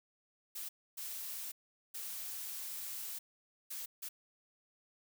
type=noise bursts at uneven times; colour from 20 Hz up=blue; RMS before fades=-43 dBFS; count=5; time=0.55-0.69 / 0.97-1.52 / 1.94-3.19 / 3.7-3.86 / 4.02-4.09 s; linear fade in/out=10 ms; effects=none